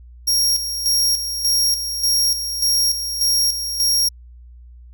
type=tone with tremolo; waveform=sawtooth; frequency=5588 Hz; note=F8; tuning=in tune; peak=-12 dBFS; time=0.27-4.09 s; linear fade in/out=10 ms; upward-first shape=square; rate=1.7 Hz; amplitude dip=60%; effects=added 60 Hz sine -39 dBFS peak until 4.93 s